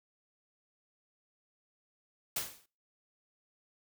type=noise with exponential decay; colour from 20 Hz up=white; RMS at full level=-31 dBFS; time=2.36-2.66 s; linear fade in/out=5 ms; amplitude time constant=65 ms; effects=noise-tail reverb RT60 0.4 s tail -25 dB re dry